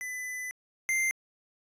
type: tone pair in turn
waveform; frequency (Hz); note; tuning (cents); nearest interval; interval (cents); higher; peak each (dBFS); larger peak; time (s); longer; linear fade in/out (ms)
square; 2003 / 2091; B6 / C7; +24 / -2; minor second; 74; second; -35 / -26; second; 0.01-0.51 / 0.89-1.11; first; 0
effects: resampled to 32000 Hz